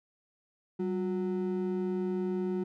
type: ring-modulated tone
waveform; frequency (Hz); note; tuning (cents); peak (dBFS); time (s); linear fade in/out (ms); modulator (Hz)
triangle; 277.2; C#4; 0; -24; 0.79-2.64; 10; 85
effects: none